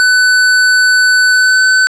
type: tone with pitch glide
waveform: square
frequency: 1500 to 1515.7 Hz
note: F#6 to F#6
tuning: +23 to +41 cents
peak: -7 dBFS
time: 0-1.87 s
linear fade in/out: 0 ms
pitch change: +18 cents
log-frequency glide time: 1.27-1.62 s
effects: resampled to 22050 Hz + 7-bit